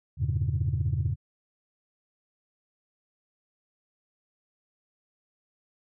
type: chord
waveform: sine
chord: E diminished seventh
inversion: none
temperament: equal with one note detuned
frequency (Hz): 82.41 / 98 / 113.75 / 138.59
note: E2 / G2 / Bb2 / Db3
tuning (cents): 0 / 0 / -42 / 0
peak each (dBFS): -29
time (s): 0.17-1.16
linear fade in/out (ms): 50
effects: tanh soft clip ceiling -18 dBFS